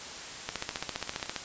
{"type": "two click trains", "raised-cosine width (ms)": 0.2, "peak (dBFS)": [-14, -24], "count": [14, 10], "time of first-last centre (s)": [[0.49, 1.362], [0.71, 1.259]], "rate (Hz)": [14.9, 16.4], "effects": ["white hiss -41 dBFS RMS until 1.44 s", "resampled to 16000 Hz"]}